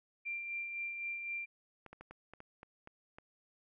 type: tone with tremolo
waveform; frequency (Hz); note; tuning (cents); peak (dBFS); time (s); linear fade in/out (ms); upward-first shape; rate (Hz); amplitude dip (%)
sine; 2371; D7; +16; -36; 0.25-1.46; 20; sine; 3.9; 40
type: clicks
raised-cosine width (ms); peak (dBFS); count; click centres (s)
0.5; -35; 9; 1.863 / 1.93 / 2.01 / 2.11 / 2.336 / 2.404 / 2.631 / 2.874 / 3.185
effects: none